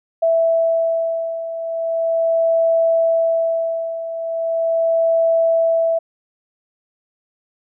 sine beating tone pair, 659.3 / 659.69 Hz, E5 / E5, 0 / +1 cents, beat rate 0.39 Hz, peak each -21 / -16 dBFS, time 0.22-5.99 s, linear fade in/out 10 ms, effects none

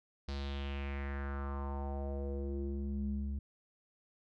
square tone with low-pass filter sweep, 69.6 Hz, C#2, 8 cents sharp, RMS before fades -38 dBFS, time 0.28-3.39 s, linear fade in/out 5 ms, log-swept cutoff 4600 to 150 Hz, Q 3.5, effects none

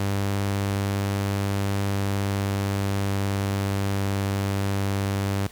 sawtooth tone with pitch glide, 99.5 to 98.76 Hz, G2 to G2, +26 to +13 cents, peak -19 dBFS, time 0-5.47 s, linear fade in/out 5 ms, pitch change -13 cents, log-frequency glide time 1.31-3.83 s, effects added 60 Hz sine -52 dBFS peak until 5.51 s + pink hiss -47 dBFS RMS until 5.51 s

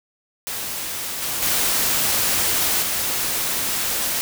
white noise with level steps, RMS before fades -28 / -25 / -20 / -23 dBFS, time 0.47-4.21 s, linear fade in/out 0 ms, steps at 1.22 / 1.42 / 2.82 s, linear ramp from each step 5 ms, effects none

